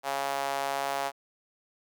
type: tone with high-pass filter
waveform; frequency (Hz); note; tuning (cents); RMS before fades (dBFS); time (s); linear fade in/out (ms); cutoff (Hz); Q
sawtooth; 138.59; C#3; 0; -31; 0.03-1.12; 50; 730; 2.6
effects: none